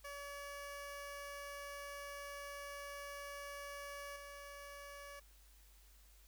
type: tone with level steps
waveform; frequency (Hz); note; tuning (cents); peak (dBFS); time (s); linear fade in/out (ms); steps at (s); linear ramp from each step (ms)
15% pulse; 569; C#5; +45; -40 / -44; 0.04-5.2; 10; 4.16; 2
effects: added 50 Hz sine -62 dBFS peak until 6.27 s + white hiss -68 dBFS RMS until 6.27 s